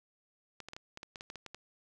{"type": "clicks", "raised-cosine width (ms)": 0.2, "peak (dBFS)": -27, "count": 12, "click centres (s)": [0.603, 0.686, 0.734, 0.765, 0.974, 1.031, 1.158, 1.209, 1.301, 1.357, 1.463, 1.546], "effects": []}